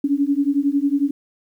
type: beating tone pair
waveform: sine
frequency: 277.2 / 288.2 Hz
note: C#4 / D4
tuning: 0 / -33 cents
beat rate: 11 Hz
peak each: -19 dBFS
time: 0.04-1.11 s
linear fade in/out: 5 ms
effects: 9-bit